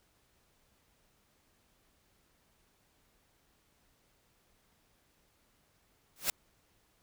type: noise with exponential growth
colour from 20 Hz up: white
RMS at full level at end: -26 dBFS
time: 6.16-6.3 s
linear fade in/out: 1 ms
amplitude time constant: 29 ms
effects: pink hiss -71 dBFS RMS until 7.02 s